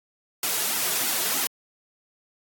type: noise with flanger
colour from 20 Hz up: white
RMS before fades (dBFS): -25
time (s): 0.43-1.47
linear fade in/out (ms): 2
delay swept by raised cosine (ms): 1.7 to 3.9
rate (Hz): 3.1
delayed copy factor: -0.7
effects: high-pass 200 Hz 12 dB/octave + AAC 64 kbps